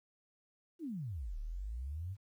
sine exponential two-way sweep, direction down then up, 362.6 to 35.24 to 102.9 Hz, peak -38 dBFS, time 0.79-2.17 s, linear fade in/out 50 ms, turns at 1.38 s, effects 12-bit

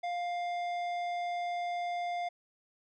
sine tone with tanh clipping, 702 Hz, F5, 9 cents sharp, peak -34 dBFS, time 0.03-2.29 s, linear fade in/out 10 ms, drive 12 dB, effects none

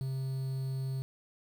triangle tone with quantisation, 133 Hz, C3, 29 cents sharp, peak -30 dBFS, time 0.01-1.02 s, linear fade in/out 0 ms, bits 9, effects none

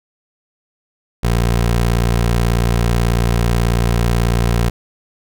20% pulse tone, 58.27 Hz, A#1, in tune, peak -8 dBFS, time 1.23-4.7 s, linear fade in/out 10 ms, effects none

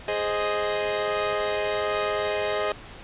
sawtooth chord, Ab major, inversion none, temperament equal, 415.3 / 523.3 / 622.3 Hz, Ab4 / C5 / Eb5, 0 / 0 / 0 cents, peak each -24 / -28 / -23 dBFS, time 0.08-2.72 s, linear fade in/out 2 ms, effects pink hiss -43 dBFS RMS until 3.03 s + resampled to 8000 Hz

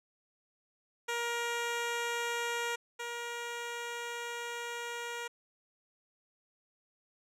10% pulse tone pair in turn, 472.1 / 473.8 Hz, A#4 / A#4, +22 / +28 cents, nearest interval unison, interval 6 cents, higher second, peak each -24 / -29 dBFS, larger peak first, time 1.08-2.76 / 2.99-5.28 s, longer second, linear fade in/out 10 ms, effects low-pass 10000 Hz 12 dB/octave

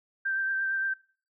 sine tone with vibrato, 1568 Hz, G6, in tune, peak -26 dBFS, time 0.25-0.94 s, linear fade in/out 10 ms, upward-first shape triangle, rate 8.7 Hz, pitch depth 23 cents each way, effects noise-tail reverb RT60 0.4 s tail -22 dB re dry

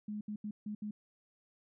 sine tone bursts at uneven times, 210 Hz, G#3, 19 cents sharp, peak -37 dBFS, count 5, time 0.08-0.21 / 0.28-0.36 / 0.44-0.51 / 0.66-0.75 / 0.82-0.91 s, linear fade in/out 5 ms, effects none

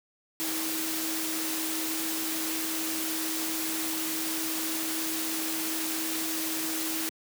sine tone in noise, 320 Hz, D#4, 49 cents sharp, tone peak -34 dBFS, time 0.4-7.09 s, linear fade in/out 0 ms, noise white, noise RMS -32 dBFS, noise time 0.4-7.09 s, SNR -5 dB, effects high-pass 200 Hz 12 dB/octave

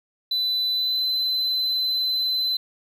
sine tone with pitch glide, 4000 to 4042 Hz, B7 to B7, +21 to +39 cents, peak -18 dBFS, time 0.31-2.57 s, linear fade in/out 5 ms, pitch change +18 cents, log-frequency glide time 0.75-1.03 s, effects tanh soft clip ceiling -20 dBFS + 9-bit

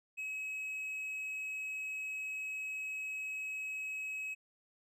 triangle tone, 2559 Hz, D#7, 48 cents sharp, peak -36 dBFS, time 0.17-4.35 s, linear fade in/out 20 ms, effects none

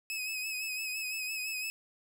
sawtooth tone with vibrato, 2553 Hz, D#7, 44 cents sharp, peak -31 dBFS, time 0.1-1.7 s, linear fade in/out 0 ms, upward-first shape sine, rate 5.9 Hz, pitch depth 43 cents each way, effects none

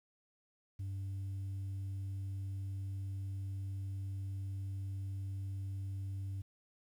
sine tone, 97.2 Hz, G2, 14 cents flat, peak -35 dBFS, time 0.79-6.42 s, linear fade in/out 10 ms, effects tanh soft clip ceiling -37 dBFS + 11-bit

